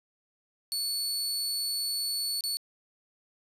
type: tone with dropouts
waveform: sawtooth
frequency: 4435 Hz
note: C#8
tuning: in tune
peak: -26 dBFS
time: 0.72-2.57 s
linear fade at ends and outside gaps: 0 ms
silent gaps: 2.408-2.438 s
effects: resampled to 32000 Hz + 9-bit